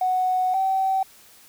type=tone pair in turn; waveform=triangle; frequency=740 / 767.1 Hz; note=F#5 / G5; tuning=0 / -38 cents; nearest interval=minor second; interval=62 cents; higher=second; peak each=-15 dBFS; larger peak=neither; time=0.01-0.54 / 0.54-1.03 s; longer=first; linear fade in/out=5 ms; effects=tanh soft clip ceiling -17 dBFS + white hiss -51 dBFS RMS until 1.48 s